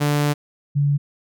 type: tone pair in turn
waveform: sawtooth / sine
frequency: 146.5 / 143.24 Hz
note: D3 / D3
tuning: -4 / -43 cents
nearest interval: unison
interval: 39 cents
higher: first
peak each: -13 / -15 dBFS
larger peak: first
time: 0-0.34 / 0.75-0.98 s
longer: first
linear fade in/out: 20 ms
effects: none